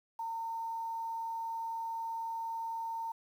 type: tone with quantisation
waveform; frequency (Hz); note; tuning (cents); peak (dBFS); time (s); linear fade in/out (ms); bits
sine; 911; A#5; -40; -35; 0.19-3.12; 5; 10
effects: none